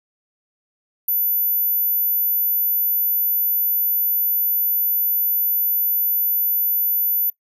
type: tone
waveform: sine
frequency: 14000 Hz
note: A9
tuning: 10 cents flat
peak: -15 dBFS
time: 1.08-7.3 s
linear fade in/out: 5 ms
effects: noise-tail reverb RT60 0.1 s tail -22 dB re dry + tanh soft clip ceiling -14 dBFS